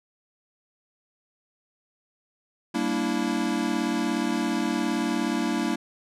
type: chord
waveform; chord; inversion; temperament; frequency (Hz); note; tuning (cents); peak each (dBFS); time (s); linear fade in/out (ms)
square; E half-diminished seventh; first; equal with one note detuned; 196 / 233.1 / 290.5 / 329.6; G3 / Bb3 / D4 / E4; 0 / 0 / -19 / 0; -33 / -29 / -30 / -30; 2.74-5.76; 10
effects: low-pass 9000 Hz 12 dB/octave

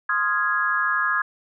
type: chord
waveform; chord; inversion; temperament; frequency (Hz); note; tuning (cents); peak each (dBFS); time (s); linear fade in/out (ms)
sine; F minor seventh; second; equal; 1046.5 / 1244.5 / 1396.9 / 1661.2; C6 / Eb6 / F6 / Ab6; 0 / 0 / 0 / 0; -28 / -25 / -28 / -22; 0.09-1.22; 5
effects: none

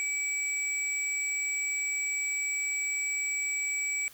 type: tone pair together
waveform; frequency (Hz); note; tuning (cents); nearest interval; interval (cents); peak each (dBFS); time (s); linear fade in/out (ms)
sine; 2300 / 7736; D7 / B8; -37 / -37; octave + major sixth; 2100; -30 / -33; 0-4.08; 0
effects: white hiss -53 dBFS RMS until 4.13 s

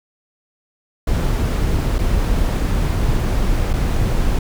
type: noise with dropouts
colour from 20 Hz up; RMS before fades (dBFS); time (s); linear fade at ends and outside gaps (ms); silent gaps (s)
brown; -17; 1.07-4.39; 5; 1.984-1.987 / 3.732-3.736
effects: none

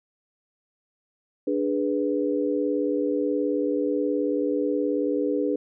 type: chord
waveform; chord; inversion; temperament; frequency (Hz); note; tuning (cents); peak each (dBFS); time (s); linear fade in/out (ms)
sine; G# diminished; second; equal; 293.7 / 415.3 / 493.9; D4 / G#4 / B4; 0 / 0 / 0; -25 / -27 / -27; 1.47-5.56; 5
effects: none

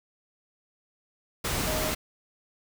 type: tone in noise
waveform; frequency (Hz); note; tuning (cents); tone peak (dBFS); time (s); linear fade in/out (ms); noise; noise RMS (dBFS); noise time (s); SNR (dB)
sine; 622.3; D#5; 0; -32; 1.67-1.91; 10; pink; -29; 1.44-1.95; -6
effects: none

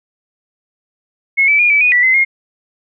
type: tone with pitch steps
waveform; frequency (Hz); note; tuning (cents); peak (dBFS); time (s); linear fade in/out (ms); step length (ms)
sine; 2178 / 2308 / 2428 / 2302 / 2474 / 1959 / 2051 / 2139; C#7 / D7 / D#7 / D7 / D#7 / B6 / C7 / C7; -31 / -31 / -43 / -35 / -10 / -15 / -35 / +38; -8; 1.37-2.25; 20; 110
effects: none

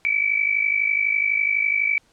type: tone pair together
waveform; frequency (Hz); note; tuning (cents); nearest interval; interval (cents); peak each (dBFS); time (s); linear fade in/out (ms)
sine; 2274 / 2326; C#7 / D7; +44 / -17; unison; 39; -21; 0.05-1.98; 0
effects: pink hiss -60 dBFS RMS until 2.12 s + low-pass 9000 Hz 12 dB/octave

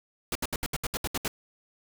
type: noise bursts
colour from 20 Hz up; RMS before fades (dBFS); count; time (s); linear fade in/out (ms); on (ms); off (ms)
pink; -30; 10; 0.32-1.28; 2; 33; 70
effects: none

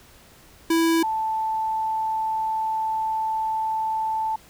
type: tone pair in turn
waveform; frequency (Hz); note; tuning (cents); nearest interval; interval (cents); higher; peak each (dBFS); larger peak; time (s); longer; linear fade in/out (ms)
square / sine; 329.6 / 879.9; E4 / A5; 0 / 0; octave + perfect fourth; 1700; second; -18 / -22; first; 0.7-1.03 / 1.03-4.36; second; 5
effects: pink hiss -51 dBFS RMS until 4.49 s

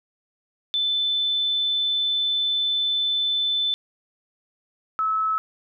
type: tone pair in turn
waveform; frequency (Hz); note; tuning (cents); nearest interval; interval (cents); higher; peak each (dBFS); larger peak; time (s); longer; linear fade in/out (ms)
sine; 3520 / 1298.1; A7 / E6; 0 / -27; octave + perfect fourth; 1727; first; -20; neither; 0.74-3.74 / 4.99-5.38; first; 0
effects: none

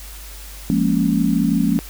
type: chord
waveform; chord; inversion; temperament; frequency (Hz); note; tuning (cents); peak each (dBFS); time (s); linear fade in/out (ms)
sine; Bb minor seventh; second; equal; 174.61 / 207.7 / 233.1 / 277.2; F3 / Ab3 / Bb3 / Db4; 0 / 0 / 0 / 0; -20; 0.7-1.79; 0
effects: added 50 Hz sine -35 dBFS peak until 1.89 s + white hiss -39 dBFS RMS until 1.89 s

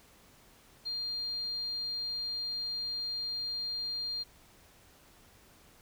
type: tone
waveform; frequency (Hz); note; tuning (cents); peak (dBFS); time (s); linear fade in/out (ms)
sine; 4200; C8; +6; -33; 0.85-4.24; 20
effects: pink hiss -60 dBFS RMS until 5.81 s

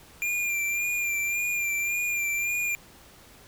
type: tone with vibrato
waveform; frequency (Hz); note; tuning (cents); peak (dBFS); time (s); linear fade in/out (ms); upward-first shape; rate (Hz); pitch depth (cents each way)
square; 2391; D7; +30; -26; 0.22-2.75; 0; sine; 1.8; 33
effects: pink hiss -52 dBFS RMS until 3.47 s

